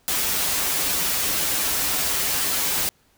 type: noise with comb filter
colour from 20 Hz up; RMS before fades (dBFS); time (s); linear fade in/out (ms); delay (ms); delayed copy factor
white; -23; 0.08-2.89; 0; 8.6; -0.8
effects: pink hiss -61 dBFS RMS until 3.17 s